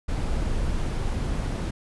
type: noise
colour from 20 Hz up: brown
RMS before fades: -26 dBFS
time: 0.08-1.71 s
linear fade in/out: 10 ms
effects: resampled to 24000 Hz